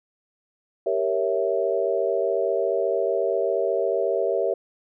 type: chord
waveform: sine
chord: G diminished seventh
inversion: none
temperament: equal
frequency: 392 / 466.2 / 554.4 / 659.3 Hz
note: G4 / Bb4 / Db5 / Fb5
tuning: 0 / 0 / 0 / 0 cents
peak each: -26 dBFS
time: 0.86-4.54 s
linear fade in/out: 5 ms
effects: none